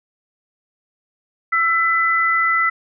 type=tone pair together; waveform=sine; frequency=1336 / 2002 Hz; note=E6 / B6; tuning=+23 / +23 cents; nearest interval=perfect fifth; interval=700 cents; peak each=-17 dBFS; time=1.52-2.7 s; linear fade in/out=10 ms; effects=none